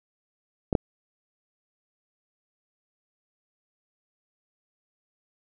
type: clicks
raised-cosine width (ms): 2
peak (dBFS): -10 / -6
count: 2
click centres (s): 0.728 / 0.752
effects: none